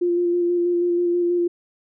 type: tone with vibrato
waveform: sine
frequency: 349.2 Hz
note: F4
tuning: in tune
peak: -17 dBFS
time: 0.01-1.48 s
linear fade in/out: 10 ms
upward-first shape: square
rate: 6.2 Hz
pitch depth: 14 cents each way
effects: none